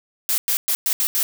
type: noise bursts at uneven times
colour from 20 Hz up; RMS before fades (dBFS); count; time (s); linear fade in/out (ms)
blue; -20; 6; 0.29-0.38 / 0.48-0.57 / 0.68-0.75 / 0.86-0.93 / 1-1.07 / 1.15-1.23; 0
effects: none